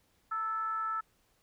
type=tone with frequency modulation; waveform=sine; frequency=1318.5 Hz; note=E6; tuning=in tune; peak=-31 dBFS; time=0.31-1.01 s; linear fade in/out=10 ms; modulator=416 Hz; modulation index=0.37; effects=pink hiss -71 dBFS RMS until 1.42 s